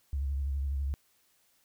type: tone with vibrato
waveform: sine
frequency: 69.3 Hz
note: C#2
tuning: in tune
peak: -28 dBFS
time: 0.13-0.94 s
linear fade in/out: 0 ms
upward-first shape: sine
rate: 12 Hz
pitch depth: 61 cents each way
effects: tanh soft clip ceiling -24 dBFS + white hiss -69 dBFS RMS until 1.64 s